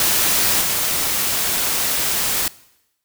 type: noise with level steps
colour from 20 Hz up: white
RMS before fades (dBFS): -17 / -20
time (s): 0-2.48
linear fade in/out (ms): 2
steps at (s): 0.61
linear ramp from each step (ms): 2
effects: noise-tail reverb RT60 0.9 s tail -21 dB re dry